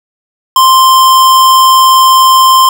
square tone, 1046.5 Hz, C6, in tune, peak -3 dBFS, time 0.56-2.69 s, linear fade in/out 2 ms, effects none

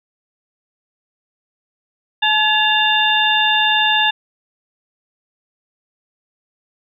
sine tone cluster, 860 / 1702 / 2785 / 3589 Hz, A5 / G#6 / F7 / A7, -40 / +42 / -5 / +34 cents, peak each -18 dBFS, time 2.22-4.11 s, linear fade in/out 10 ms, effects none

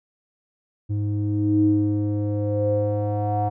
square tone with low-pass filter sweep, 103.83 Hz, G#2, in tune, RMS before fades -22 dBFS, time 0.89-3.5 s, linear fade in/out 20 ms, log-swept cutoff 220 to 760 Hz, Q 8, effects none

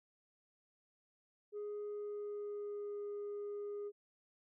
sine tone with pitch glide, 415.3 to 410.5 Hz, G#4 to G#4, 0 to -20 cents, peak -38 dBFS, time 1.52-3.92 s, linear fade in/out 50 ms, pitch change -20 cents, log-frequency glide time 1.84-2.99 s, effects tanh soft clip ceiling -39 dBFS

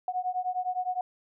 sine beating tone pair, 728 / 737.8 Hz, F#5 / F#5, -28 / -5 cents, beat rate 9.8 Hz, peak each -31 dBFS, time 0.08-1.01 s, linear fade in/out 2 ms, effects none

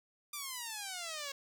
5% pulse exponential sweep, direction down, 1202 to 545 Hz, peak -28 dBFS, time 0.33-1.32 s, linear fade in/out 5 ms, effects none

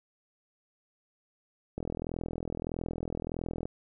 click train, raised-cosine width 2 ms, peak -21 dBFS, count 79, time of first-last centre 1.78-3.655 s, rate 41.6 Hz, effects none

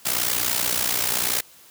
white noise with amplitude modulation, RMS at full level -20 dBFS, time 0.05-1.41 s, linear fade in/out 10 ms, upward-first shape sine, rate 60.8 Hz, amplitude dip 75%, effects white hiss -50 dBFS RMS until 1.7 s + high-pass 60 Hz 12 dB/octave

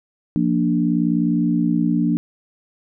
sine chord, Bb major, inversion second, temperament equal with one note detuned, 173.91 / 233.1 / 293.7 Hz, F3 / Bb3 / D4, -7 / 0 / 0 cents, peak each -20 dBFS, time 0.36-2.17 s, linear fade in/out 0 ms, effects none

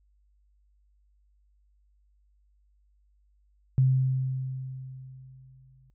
sine tone with exponential decay, 130.81 Hz, C3, in tune, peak -17 dBFS, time 3.78-5.9 s, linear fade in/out 0 ms, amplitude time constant 460 ms, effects added 50 Hz sine -62 dBFS peak until 5.94 s

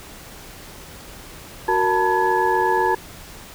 sine tone cluster, 370.7 / 466.4 / 886 / 974 / 1686 Hz, F#4 / A#4 / A5 / B5 / G#6, +3 / +1 / +12 / -24 / +26 cents, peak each -22 / -25 / -19 / -25 / -25 dBFS, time 1.68-2.95 s, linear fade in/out 5 ms, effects pink hiss -40 dBFS RMS until 3.54 s

